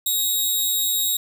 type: tone with amplitude modulation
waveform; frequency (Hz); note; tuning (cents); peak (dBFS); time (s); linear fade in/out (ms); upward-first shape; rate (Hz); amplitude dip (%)
10% pulse; 3779; A#7; +23; -10; 0.06-1.17; 5; sine; 275; 40
effects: none